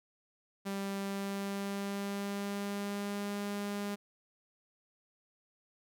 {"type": "tone with pitch glide", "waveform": "sawtooth", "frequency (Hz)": [197.2, 203.2], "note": ["G3", "G#3"], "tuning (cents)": [11, -38], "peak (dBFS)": -31, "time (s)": [0.65, 3.96], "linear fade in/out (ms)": 20, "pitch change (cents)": 51, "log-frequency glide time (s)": [0.99, 3.38], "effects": []}